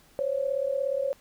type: tone pair together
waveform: sine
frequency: 523.3 / 560.2 Hz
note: C5 / C#5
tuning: 0 / +18 cents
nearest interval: minor second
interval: 118 cents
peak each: -29 / -27 dBFS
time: 0.19-1.13 s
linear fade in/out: 0 ms
effects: pink hiss -59 dBFS RMS until 1.2 s